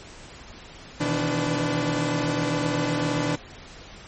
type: tone cluster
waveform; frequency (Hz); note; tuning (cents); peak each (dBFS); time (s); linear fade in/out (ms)
sawtooth; 123.6 / 156.7 / 164.5 / 291.4 / 505; B2 / D#3 / E3 / D4 / B4; +2 / +13 / -3 / -13 / +39; -27 / -26 / -28 / -22 / -28; 1-3.36; 10
effects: pink hiss -44 dBFS RMS until 4.07 s + MP3 32 kbps